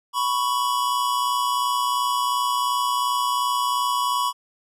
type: tone pair together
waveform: square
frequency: 987.8 / 1110.6 Hz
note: B5 / C#6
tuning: 0 / +3 cents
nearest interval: major second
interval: 203 cents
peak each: -24 dBFS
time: 0.13-4.33 s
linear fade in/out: 50 ms
effects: resampled to 32000 Hz